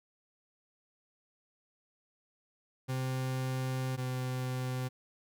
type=tone pair in turn; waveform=40% pulse; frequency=130 / 127.91 Hz; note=C3 / C3; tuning=-11 / -39 cents; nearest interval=unison; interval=28 cents; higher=first; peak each=-31 / -32 dBFS; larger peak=first; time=2.88-3.97 / 3.97-4.89 s; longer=first; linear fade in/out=20 ms; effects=none